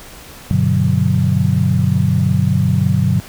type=chord; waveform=sine; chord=G major seventh; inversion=none; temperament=equal; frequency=98 / 123.47 / 146.83 / 185 Hz; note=G2 / B2 / D3 / F#3; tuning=0 / 0 / 0 / 0 cents; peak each=-17 dBFS; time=0.51-3.2 s; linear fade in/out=0 ms; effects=pink hiss -37 dBFS RMS until 3.28 s